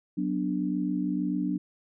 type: chord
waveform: sine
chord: B minor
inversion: second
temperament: equal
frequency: 185 / 246.9 / 293.7 Hz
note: F#3 / B3 / D4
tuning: 0 / 0 / 0 cents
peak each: -30 / -32 / -29 dBFS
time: 0.17-1.58 s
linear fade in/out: 10 ms
effects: none